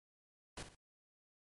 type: noise with echo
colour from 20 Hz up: pink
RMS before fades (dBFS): -45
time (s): 0.57-0.63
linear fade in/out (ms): 5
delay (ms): 60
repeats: 2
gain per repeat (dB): -9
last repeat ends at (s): 0.75
effects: low-pass 12000 Hz 12 dB/octave + MP3 48 kbps